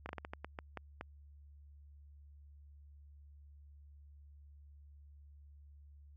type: slowing click train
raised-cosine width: 0.5 ms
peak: -27 dBFS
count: 10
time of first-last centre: 0.06-1.011 s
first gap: 31 ms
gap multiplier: 1.29
effects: added 72 Hz sine -55 dBFS peak until 6.16 s